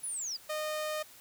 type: linear sweep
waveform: sine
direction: down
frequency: 10548 to 4599 Hz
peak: -34 dBFS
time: 0.03-0.37 s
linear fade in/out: 10 ms
type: tone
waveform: sawtooth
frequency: 614 Hz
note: D#5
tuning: 23 cents flat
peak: -29 dBFS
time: 0.49-1.03 s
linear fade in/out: 10 ms
effects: white hiss -55 dBFS RMS until 1.2 s